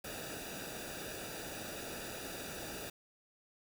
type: noise with comb filter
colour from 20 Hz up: pink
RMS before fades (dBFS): -44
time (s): 0.04-2.9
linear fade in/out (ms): 5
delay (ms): 0.94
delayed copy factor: -0.75
effects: none